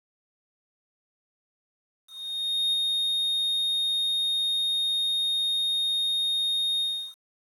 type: tone with ADSR envelope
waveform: triangle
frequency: 3702 Hz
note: A#7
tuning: 13 cents flat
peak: -20 dBFS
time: 2.07-7.15 s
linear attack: 660 ms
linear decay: 15 ms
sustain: -2 dB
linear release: 340 ms
effects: resampled to 32000 Hz + 9-bit